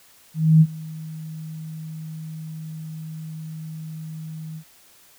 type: tone with ADSR envelope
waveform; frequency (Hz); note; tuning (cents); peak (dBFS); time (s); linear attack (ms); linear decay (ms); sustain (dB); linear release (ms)
sine; 158.4; D#3; +31; -8; 0.34-4.64; 270; 52; -23; 73
effects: white hiss -53 dBFS RMS until 5.18 s